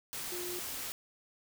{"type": "tone in noise", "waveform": "sine", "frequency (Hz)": 355.3, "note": "F4", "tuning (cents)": 30, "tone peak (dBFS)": -40, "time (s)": [0.32, 0.59], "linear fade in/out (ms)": 0, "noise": "white", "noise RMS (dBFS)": -40, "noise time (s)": [0.13, 0.92], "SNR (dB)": -3, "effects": []}